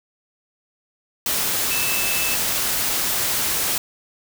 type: tone in noise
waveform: sine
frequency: 2626 Hz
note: E7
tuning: 7 cents flat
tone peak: -26 dBFS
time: 1.71-2.35 s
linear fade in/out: 2 ms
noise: white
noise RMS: -22 dBFS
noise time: 1.26-3.78 s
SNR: -7 dB
effects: none